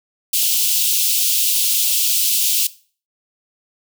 white high-pass noise, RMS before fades -17 dBFS, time 0.33-2.67 s, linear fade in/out 5 ms, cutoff 2700 Hz, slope 48 dB/octave, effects noise-tail reverb RT60 0.4 s tail -18 dB re dry

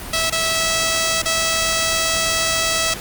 5% pulse tone with dropouts, 653 Hz, E5, 17 cents flat, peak -6 dBFS, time 0.13-2.94 s, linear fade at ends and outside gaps 5 ms, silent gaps 0.3-0.323 / 1.22-1.256 s, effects pink hiss -31 dBFS RMS until 3 s + Opus 32 kbps

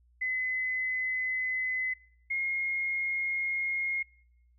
sine tone pair in turn, 2026 / 2146 Hz, B6 / C7, +44 / +43 cents, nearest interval minor second, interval 99 cents, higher second, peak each -28 dBFS, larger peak neither, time 0.21-1.94 / 2.3-4.03 s, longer neither, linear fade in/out 10 ms, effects noise-tail reverb RT60 0.8 s tail -25 dB re dry + added 60 Hz sine -61 dBFS peak until 4.58 s

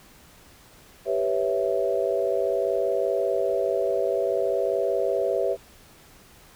sine chord, C# half-diminished seventh, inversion second, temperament equal, 392 / 493.9 / 554.4 / 659.3 Hz, G4 / B4 / C#5 / E5, 0 / 0 / 0 / 0 cents, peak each -27 dBFS, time 1.05-5.57 s, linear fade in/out 50 ms, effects pink hiss -52 dBFS RMS until 6.55 s

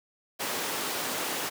pink high-pass noise, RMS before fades -32 dBFS, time 0.39-1.5 s, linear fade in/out 20 ms, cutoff 330 Hz, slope 12 dB/octave, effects none

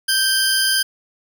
20% pulse tone pair together, 1568 / 4978 Hz, G6 / D#8, 0 / 0 cents, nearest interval octave + minor sixth, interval 2000 cents, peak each -13 dBFS, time 0.08-0.83 s, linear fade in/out 10 ms, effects none

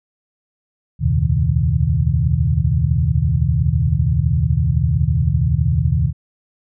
sine tone cluster, 73.5 / 85.4 / 115 / 130.6 / 156.5 Hz, D2 / F2 / A#2 / C3 / D#3, +2 / -38 / -23 / -3 / +10 cents, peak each -20 dBFS, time 0.99-6.13 s, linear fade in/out 50 ms, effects none

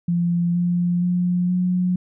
sine tone with pitch steps, 172.6 / 175.31 / 178.07 / 180.87 Hz, F3 / F3 / F3 / F#3, -20 / +7 / +34 / -39 cents, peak -17 dBFS, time 0.08-1.96 s, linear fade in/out 5 ms, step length 470 ms, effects none

